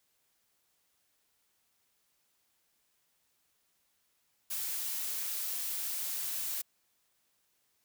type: noise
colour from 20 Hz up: blue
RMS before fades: -36 dBFS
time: 4.5-6.62 s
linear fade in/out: 10 ms
effects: white hiss -75 dBFS RMS until 7.84 s